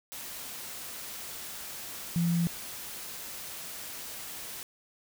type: tone in noise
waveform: sine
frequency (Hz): 170.6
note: F3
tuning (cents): -40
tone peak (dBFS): -24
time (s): 2.16-2.47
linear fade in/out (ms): 0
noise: white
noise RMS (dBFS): -41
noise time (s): 0.12-4.63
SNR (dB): +14
effects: none